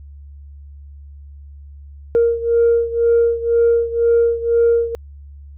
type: beating tone pair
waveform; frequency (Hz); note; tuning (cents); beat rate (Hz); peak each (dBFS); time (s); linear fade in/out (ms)
sine; 466.2 / 468.2; A#4 / A#4; 0 / +8; 2; -13 / -16; 2.15-4.95; 0
effects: tanh soft clip ceiling -7 dBFS + added 71 Hz sine -35 dBFS peak until 5.57 s